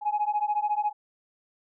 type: beating tone pair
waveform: sine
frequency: 830.6 / 844.6 Hz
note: G#5 / G#5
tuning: 0 / +29 cents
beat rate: 14 Hz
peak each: -26 dBFS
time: 0.01-0.93 s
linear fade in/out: 50 ms
effects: tanh soft clip ceiling -18 dBFS